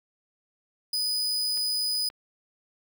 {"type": "tone", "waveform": "40% pulse", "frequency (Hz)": 4978, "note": "D#8", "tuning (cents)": 0, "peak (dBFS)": -24, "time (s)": [0.93, 2.09], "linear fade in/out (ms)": 5}
{"type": "clicks", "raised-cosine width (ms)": 0.3, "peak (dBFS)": [-30, -39, -33], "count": 3, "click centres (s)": [1.574, 1.952, 2.101]}
{"effects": ["10-bit"]}